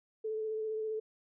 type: tone with vibrato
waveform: sine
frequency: 436 Hz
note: A4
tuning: 16 cents flat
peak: -33 dBFS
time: 0.24-1 s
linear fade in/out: 10 ms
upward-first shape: sine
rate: 15 Hz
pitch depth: 18 cents each way
effects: none